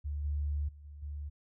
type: tone with level steps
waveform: sine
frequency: 73.1 Hz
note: D2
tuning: 7 cents flat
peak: -33 / -30 / -49 / -45 / -37 dBFS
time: 0.04-1.3 s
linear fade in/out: 20 ms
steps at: 0.24 / 0.68 / 0.84 / 1.02 s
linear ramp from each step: 10 ms
effects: none